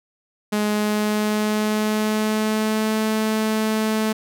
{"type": "tone with pitch glide", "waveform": "sawtooth", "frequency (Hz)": [210, 217.8], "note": ["G#3", "A3"], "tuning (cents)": [19, -17], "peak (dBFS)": -15, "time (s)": [0.52, 4.13], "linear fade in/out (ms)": 10, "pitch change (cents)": 64, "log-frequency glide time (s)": [0.68, 2.97], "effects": []}